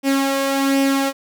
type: tone with flanger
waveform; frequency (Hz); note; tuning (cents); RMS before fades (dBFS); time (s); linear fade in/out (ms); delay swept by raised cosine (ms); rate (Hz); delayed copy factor
sawtooth; 273.4; C#4; -24; -18; 0.03-1.13; 50; 0.36 to 1.76; 1.3; +0.5
effects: none